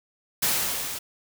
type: noise with level ramp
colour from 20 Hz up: white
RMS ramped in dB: -22 to -34 dBFS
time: 0.42-0.99 s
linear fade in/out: 10 ms
effects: none